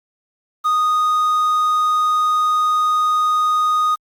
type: tone with quantisation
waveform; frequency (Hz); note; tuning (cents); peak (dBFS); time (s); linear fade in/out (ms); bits
triangle; 1240; D#6; -6; -12; 0.64-3.96; 20; 7
effects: Opus 48 kbps